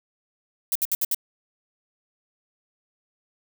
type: noise bursts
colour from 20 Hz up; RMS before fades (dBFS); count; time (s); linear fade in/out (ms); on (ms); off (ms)
violet; -23; 5; 0.72-1.146; 2; 34; 64
effects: none